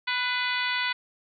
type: harmonic tone with a mistuned harmonic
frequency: 493.9 Hz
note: B4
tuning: in tune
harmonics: 2 / 3 / 4 / 5 / 6 / 7 / 8 / 9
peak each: -33 / -31 / -30 / -33 / -37 / -34 / -38 / -38 dBFS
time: 0.07-0.93 s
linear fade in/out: 10 ms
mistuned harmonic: 4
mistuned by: +33 cents
effects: none